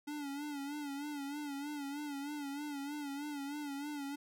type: tone with vibrato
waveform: square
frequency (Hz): 287.3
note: D4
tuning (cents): -38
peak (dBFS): -40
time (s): 0.07-4.16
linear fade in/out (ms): 10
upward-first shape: sine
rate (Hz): 3.2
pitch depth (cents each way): 66
effects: none